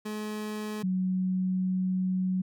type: tone pair in turn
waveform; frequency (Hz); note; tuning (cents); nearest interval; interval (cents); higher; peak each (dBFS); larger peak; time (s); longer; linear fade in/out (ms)
30% pulse / sine; 212.7 / 185.63; G#3 / F#3; +42 / +6; major second; 236; first; -30 / -25; second; 0.05-0.83 / 0.83-2.42; second; 10
effects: none